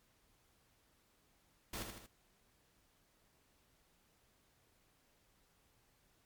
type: noise with echo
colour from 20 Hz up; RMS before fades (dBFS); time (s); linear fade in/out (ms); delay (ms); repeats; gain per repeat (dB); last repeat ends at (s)
pink; -43; 1.73-1.83; 5; 78; 3; -5; 2.064
effects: pink hiss -73 dBFS RMS until 6.25 s + MP3 96 kbps